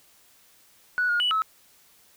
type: tone with pitch steps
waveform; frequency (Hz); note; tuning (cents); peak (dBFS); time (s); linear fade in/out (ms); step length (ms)
sine; 1474 / 1430 / 2954 / 1295; F#6 / F6 / F#7 / E6; -7 / +41 / -3 / -31; -20; 0.98-1.42; 0; 110
effects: tanh soft clip ceiling -16 dBFS + white hiss -58 dBFS RMS until 2.16 s